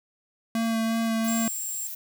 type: tone with vibrato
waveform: square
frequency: 226.1 Hz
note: A3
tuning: 47 cents sharp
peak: -24 dBFS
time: 0.55-1.48 s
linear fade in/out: 2 ms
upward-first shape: sine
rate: 2.8 Hz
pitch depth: 13 cents each way
type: noise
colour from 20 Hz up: violet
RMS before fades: -36 dBFS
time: 1.24-1.95 s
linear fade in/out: 5 ms
type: tone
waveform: sine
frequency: 7450 Hz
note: A#8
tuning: 2 cents flat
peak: -31 dBFS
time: 1.28-1.87 s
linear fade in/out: 0 ms
effects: none